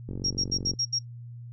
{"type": "click train", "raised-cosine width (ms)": 3, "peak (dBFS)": -22, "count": 31, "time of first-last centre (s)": [0.09, 0.737], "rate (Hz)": 46.4}
{"type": "tone bursts", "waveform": "sine", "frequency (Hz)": 5590, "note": "F8", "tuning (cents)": 1, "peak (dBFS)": -24, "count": 6, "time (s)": [0.24, 0.99], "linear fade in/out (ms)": 10, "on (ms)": 65, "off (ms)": 72}
{"effects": ["noise-tail reverb RT60 0.1 s tail -22 dB re dry", "added 119 Hz sine -39 dBFS peak until 1.52 s"]}